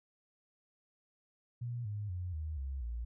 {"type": "tone with pitch steps", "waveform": "sine", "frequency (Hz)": [120, 103.86, 89.9, 77.81, 67.35, 58.29], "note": ["B2", "G#2", "F#2", "D#2", "C#2", "A#1"], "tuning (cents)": [-49, 1, -49, 1, -49, 1], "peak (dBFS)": -36, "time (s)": [1.61, 3.05], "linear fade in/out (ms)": 10, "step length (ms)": 240, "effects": []}